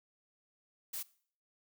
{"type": "noise", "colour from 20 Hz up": "blue", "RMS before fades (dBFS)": -40, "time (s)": [0.93, 1.03], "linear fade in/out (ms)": 10, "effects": ["noise-tail reverb RT60 0.5 s tail -20 dB re dry"]}